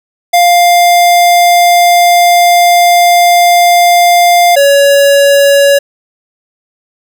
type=tone pair in turn; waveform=square; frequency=700 / 562.2 Hz; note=F5 / C#5; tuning=+4 / +24 cents; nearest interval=major third; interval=380 cents; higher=first; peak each=-4 dBFS; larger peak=neither; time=0.33-4.56 / 4.56-5.79 s; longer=first; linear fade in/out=10 ms; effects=none